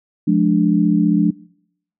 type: chord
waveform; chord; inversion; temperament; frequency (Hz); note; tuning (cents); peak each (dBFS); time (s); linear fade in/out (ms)
sine; D diminished; first; just; 176.2 / 211.4 / 293.7; F3 / Ab3 / D4; +16 / +31 / 0; -16; 0.27-1.31; 10
effects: noise-tail reverb RT60 0.7 s tail -22 dB re dry